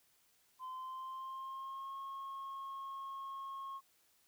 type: tone with pitch glide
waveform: sine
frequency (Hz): 1030 to 1085.6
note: C6 to C#6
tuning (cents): -28 to -36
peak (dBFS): -40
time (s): 0.59-3.81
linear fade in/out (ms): 50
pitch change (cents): +92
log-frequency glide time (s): 0.69-1.96
effects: tanh soft clip ceiling -41 dBFS + white hiss -72 dBFS RMS until 4.27 s